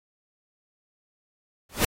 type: noise with exponential growth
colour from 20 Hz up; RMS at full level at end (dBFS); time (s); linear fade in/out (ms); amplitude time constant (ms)
pink; -17; 1.69-1.85; 5; 33
effects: AAC 48 kbps